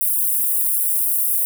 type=high-pass noise; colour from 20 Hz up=white; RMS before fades=-19 dBFS; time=0.01-1.45 s; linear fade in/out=0 ms; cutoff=9300 Hz; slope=48 dB/octave; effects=none